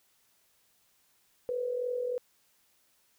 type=tone with amplitude modulation; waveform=sine; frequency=493.9 Hz; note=B4; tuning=in tune; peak=-27 dBFS; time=1.49-2.18 s; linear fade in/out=0 ms; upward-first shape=sine; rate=43.1 Hz; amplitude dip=60%; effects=white hiss -69 dBFS RMS until 3.18 s